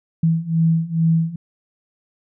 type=beating tone pair; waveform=sine; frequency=162.4 / 164.7 Hz; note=E3 / E3; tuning=-26 / -1 cents; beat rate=2.3 Hz; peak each=-19 / -17 dBFS; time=0.23-1.36 s; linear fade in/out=5 ms; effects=none